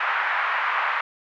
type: band-pass noise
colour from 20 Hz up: pink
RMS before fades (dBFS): -24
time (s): 0-1.01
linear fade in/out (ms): 5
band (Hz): 960 to 2100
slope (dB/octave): 24
effects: none